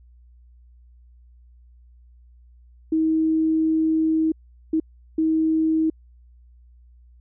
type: tone bursts at uneven times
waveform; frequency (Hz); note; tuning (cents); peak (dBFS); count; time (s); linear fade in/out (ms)
sine; 318.3; D#4; +39; -17; 3; 2.92-4.32 / 4.73-4.8 / 5.18-5.9; 5
effects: added 60 Hz sine -48 dBFS peak until 7.2 s